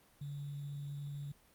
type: tone with sample-and-hold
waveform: sine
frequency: 143 Hz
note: D3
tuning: 46 cents flat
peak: -40 dBFS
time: 0.21-1.32 s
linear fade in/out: 5 ms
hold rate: 3675 Hz
effects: pink hiss -66 dBFS RMS until 1.54 s + Opus 32 kbps